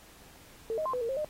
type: tone with pitch steps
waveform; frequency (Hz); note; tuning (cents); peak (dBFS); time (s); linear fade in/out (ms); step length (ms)
sine; 448.9 / 625 / 1048 / 498.2 / 461.8 / 534 / 608; A4 / D#5 / C6 / B4 / A#4 / C5 / D#5; +35 / +8 / +2 / +15 / -16 / +35 / -40; -29; 0.7-1.246; 0; 78
effects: pink hiss -55 dBFS RMS until 1.29 s + AAC 48 kbps